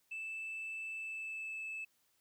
sine tone with pitch glide, 2637 to 2617 Hz, E7 to E7, 0 to -13 cents, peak -38 dBFS, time 0.11-1.85 s, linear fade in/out 10 ms, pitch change -13 cents, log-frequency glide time 0.94-1.61 s, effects tanh soft clip ceiling -38 dBFS + white hiss -75 dBFS RMS until 2.2 s

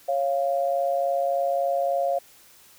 sine tone pair together, 552 / 695.5 Hz, C#5 / F5, -7 / -7 cents, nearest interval major third, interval 400 cents, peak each -24 dBFS, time 0.08-2.19 s, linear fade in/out 10 ms, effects white hiss -53 dBFS RMS until 2.78 s

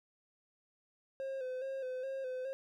triangle tone with vibrato, 523.3 Hz, C5, in tune, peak -35 dBFS, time 1.2-2.53 s, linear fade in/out 0 ms, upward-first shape square, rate 2.4 Hz, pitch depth 43 cents each way, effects none

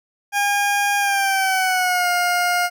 20% pulse tone with pitch glide, 811 to 710.1 Hz, G#5 to F5, -41 to +29 cents, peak -12 dBFS, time 0.32-2.7 s, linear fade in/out 50 ms, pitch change -230 cents, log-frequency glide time 0.98-2.09 s, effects none

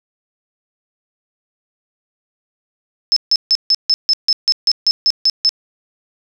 sine tone bursts, 5240 Hz, E8, 11 cents flat, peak -9 dBFS, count 13, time 3.12-5.492 s, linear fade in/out 0 ms, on 44 ms, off 150 ms, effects none

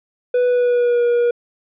triangle tone with pitch glide, 493.9 to 478.5 Hz, B4 to A#4, 0 to +45 cents, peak -11 dBFS, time 0.34-1.31 s, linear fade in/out 5 ms, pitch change -55 cents, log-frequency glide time 0.47-1.03 s, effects resampled to 8000 Hz

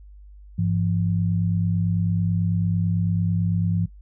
sine tone pair together, 101.26 / 170.3 Hz, G#2 / F3, -43 / -43 cents, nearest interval major sixth, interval 900 cents, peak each -22 dBFS, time 0.58-3.86 s, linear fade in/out 10 ms, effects noise-tail reverb RT60 0.1 s tail -20 dB re dry + added 50 Hz sine -42 dBFS peak until 4.01 s

